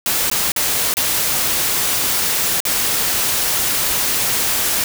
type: noise with dropouts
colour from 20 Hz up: white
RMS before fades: -18 dBFS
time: 0.06-4.84 s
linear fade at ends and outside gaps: 1 ms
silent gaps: 0.3-0.314 / 0.519-0.562 / 0.94-0.969 / 2.603-2.652 s
effects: none